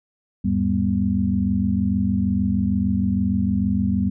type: tone cluster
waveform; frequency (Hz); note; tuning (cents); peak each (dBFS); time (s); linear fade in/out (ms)
sine; 81 / 103.3 / 197.4 / 243.9; E2 / G#2 / G3 / B3; -30 / -9 / +12 / -21; -26 / -27 / -20 / -24; 0.44-4.1; 10
effects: none

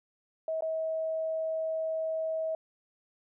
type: tone with dropouts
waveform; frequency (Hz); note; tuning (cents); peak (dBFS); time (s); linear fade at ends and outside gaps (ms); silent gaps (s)
sine; 641; E5; -49; -29; 0.48-2.55; 2; 0.608-0.622
effects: none

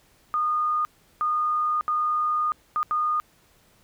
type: tone bursts at uneven times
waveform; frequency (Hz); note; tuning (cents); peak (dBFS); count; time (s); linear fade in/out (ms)
sine; 1225; D#6; -27; -21; 5; 0.34-0.85 / 1.21-1.81 / 1.88-2.52 / 2.76-2.83 / 2.91-3.2; 0
effects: pink hiss -60 dBFS RMS until 3.83 s

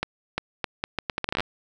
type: accelerating click train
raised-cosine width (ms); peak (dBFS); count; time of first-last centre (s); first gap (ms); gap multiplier
0.3; -9; 15; 0.03-1.405; 350; 0.75
effects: none

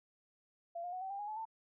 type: tone with pitch steps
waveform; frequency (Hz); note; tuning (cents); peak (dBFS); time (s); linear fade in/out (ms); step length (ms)
sine; 683 / 709.5 / 737.1 / 765.8 / 795.5 / 826.4 / 858.5 / 891.9; F5 / F5 / F#5 / G5 / G5 / G#5 / A5 / A5; -39 / +27 / -7 / -41 / +25 / -9 / -43 / +23; -39; 0.75-1.454; 10; 88
effects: none

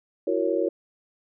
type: chord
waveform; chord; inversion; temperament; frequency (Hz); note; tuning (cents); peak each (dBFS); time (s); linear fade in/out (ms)
sine; F# dominant seventh; third; just; 333 / 370 / 462.5 / 555; E4 / F#4 / A#4 / C#5; +18 / 0 / -14 / +2; -27; 0.27-0.69; 5
effects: none

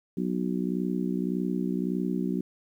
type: harmonic tone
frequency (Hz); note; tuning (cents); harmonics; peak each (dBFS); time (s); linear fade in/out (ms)
61.74; B1; 0; 3 / 4 / 5 / 6; -29 / -31 / -33 / -35; 0.17-2.41; 5
effects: 10-bit

